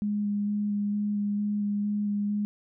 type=tone with vibrato; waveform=sine; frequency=206 Hz; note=G#3; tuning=14 cents flat; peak=-25 dBFS; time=0.02-2.45 s; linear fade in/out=0 ms; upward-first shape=square; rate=2.2 Hz; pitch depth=10 cents each way; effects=none